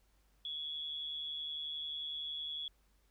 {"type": "tone with amplitude modulation", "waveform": "sine", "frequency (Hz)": 3373, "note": "G#7", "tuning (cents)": 26, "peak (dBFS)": -36, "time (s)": [0.45, 2.68], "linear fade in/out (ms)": 2, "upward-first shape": "sine", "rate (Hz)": 151, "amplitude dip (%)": 55, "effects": ["added 50 Hz sine -69 dBFS peak until 3.1 s", "pink hiss -75 dBFS RMS until 3.1 s"]}